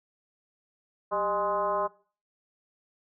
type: tone with frequency modulation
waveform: sine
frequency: 827 Hz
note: G#5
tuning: 8 cents flat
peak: -25 dBFS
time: 1.11-1.88 s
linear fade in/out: 20 ms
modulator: 215 Hz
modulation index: 1.8
effects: noise-tail reverb RT60 0.4 s tail -20 dB re dry